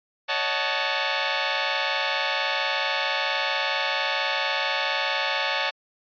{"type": "chord", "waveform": "10% pulse", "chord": "D# half-diminished seventh", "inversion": "third", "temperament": "equal with one note detuned", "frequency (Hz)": [561.1, 622.3, 740, 880], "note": ["C#5", "D#5", "F#5", "A5"], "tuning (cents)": [21, 0, 0, 0], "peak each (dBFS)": [-20, -23, -22, -18], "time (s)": [0.28, 5.71], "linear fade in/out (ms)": 20, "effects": ["resampled to 11025 Hz"]}